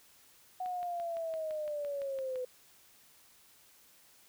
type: linear sweep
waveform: sine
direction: down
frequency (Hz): 740 to 500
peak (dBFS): -34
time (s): 0.6-2.45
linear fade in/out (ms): 5
type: click train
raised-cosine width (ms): 0.3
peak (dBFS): -35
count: 11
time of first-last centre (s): 0.66-2.358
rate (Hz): 5.89
effects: white hiss -62 dBFS RMS until 4.28 s